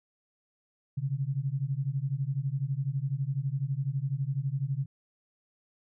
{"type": "beating tone pair", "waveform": "sine", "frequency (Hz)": [130.81, 142.81], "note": ["C3", "D3"], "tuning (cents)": [0, -48], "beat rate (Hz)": 12, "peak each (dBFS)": -31, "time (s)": [0.97, 4.86], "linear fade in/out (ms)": 10, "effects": []}